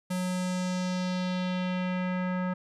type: tone with low-pass filter sweep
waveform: square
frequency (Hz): 182.6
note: F#3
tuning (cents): -23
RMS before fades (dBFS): -30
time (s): 0.1-2.54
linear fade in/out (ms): 10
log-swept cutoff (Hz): 11000 to 1500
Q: 1.7
effects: none